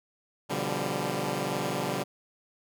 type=chord; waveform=10% pulse; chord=G dominant seventh; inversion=first; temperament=equal with one note detuned; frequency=123.47 / 144.89 / 174.61 / 196 Hz; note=B2 / D3 / F3 / G3; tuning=0 / -23 / 0 / 0 cents; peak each=-28 / -25 / -27 / -25 dBFS; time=0.49-2.04 s; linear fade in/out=20 ms; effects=none